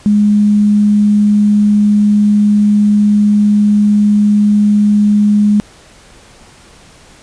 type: tone with quantisation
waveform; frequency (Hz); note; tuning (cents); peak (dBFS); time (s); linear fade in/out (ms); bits
sine; 207.7; G#3; 0; -6; 0.06-5.6; 0; 6
effects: pink hiss -41 dBFS RMS until 7.22 s + resampled to 22050 Hz